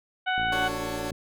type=harmonic tone; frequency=744 Hz; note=F#5; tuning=9 cents sharp; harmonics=1 / 2 / 3 / 4 / 5; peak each=-27 / -27 / -35 / -34 / -41 dBFS; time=0.26-0.69 s; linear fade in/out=20 ms
type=click train; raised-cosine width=3 ms; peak=-26 dBFS; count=43; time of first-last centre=0.38-1.118 s; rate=56.9 Hz
type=chord; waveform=20% pulse; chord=D major seventh; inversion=none; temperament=equal with one note detuned; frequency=293.7 / 370 / 448.7 / 554.4 Hz; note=D4 / F#4 / A4 / C#5; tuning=0 / 0 / +34 / 0 cents; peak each=-30 / -31 / -34 / -30 dBFS; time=0.52-1.11 s; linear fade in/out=5 ms
effects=none